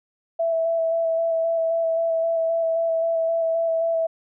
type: tone with vibrato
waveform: sine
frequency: 659.3 Hz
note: E5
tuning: in tune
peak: -19 dBFS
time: 0.39-4.07 s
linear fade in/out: 10 ms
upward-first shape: square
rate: 3.8 Hz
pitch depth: 13 cents each way
effects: none